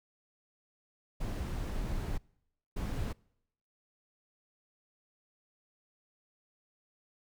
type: noise bursts at uneven times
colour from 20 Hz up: brown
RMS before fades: -35 dBFS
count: 2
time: 1.2-2.18 / 2.76-3.13 s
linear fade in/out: 10 ms
effects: noise-tail reverb RT60 0.8 s tail -26 dB re dry